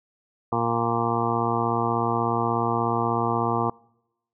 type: harmonic tone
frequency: 116.54 Hz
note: A#2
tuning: in tune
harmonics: 1 / 2 / 3 / 4 / 6 / 7 / 8 / 9 / 10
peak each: -30 / -30 / -30 / -30 / -30 / -30 / -30 / -30 / -30 dBFS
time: 0.52-3.7 s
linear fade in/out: 5 ms
effects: noise-tail reverb RT60 0.9 s tail -26 dB re dry